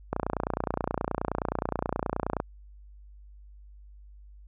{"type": "click train", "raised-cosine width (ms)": 1, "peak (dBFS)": -13, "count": 68, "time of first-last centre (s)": [0.13, 2.401], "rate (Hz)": 29.5, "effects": ["added 50 Hz sine -47 dBFS peak until 4.47 s"]}